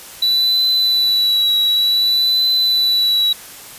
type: tone with vibrato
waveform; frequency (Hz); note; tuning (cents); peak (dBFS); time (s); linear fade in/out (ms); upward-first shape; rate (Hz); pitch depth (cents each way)
triangle; 3951; B7; 0; -11; 0.22-3.33; 5; triangle; 0.55; 32
effects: white hiss -36 dBFS RMS until 3.78 s + resampled to 32000 Hz